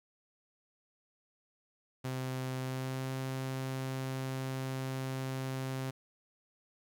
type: tone with pitch glide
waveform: sawtooth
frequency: 129.8 to 131.99 Hz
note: C3 to C3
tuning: -13 to +16 cents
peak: -31 dBFS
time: 2.04-5.91 s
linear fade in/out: 10 ms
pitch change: +29 cents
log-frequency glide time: 2.61-3.11 s
effects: 11-bit